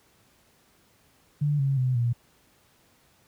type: tone with pitch steps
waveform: sine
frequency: 146.83 / 137 / 127.82 / 119.26 Hz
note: D3 / C#3 / C3 / A#2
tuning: 0 / -20 / -40 / +40 cents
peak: -21 dBFS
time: 1.41-2.13 s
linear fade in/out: 10 ms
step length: 180 ms
effects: pink hiss -62 dBFS RMS until 3.27 s + high-pass 60 Hz 12 dB/octave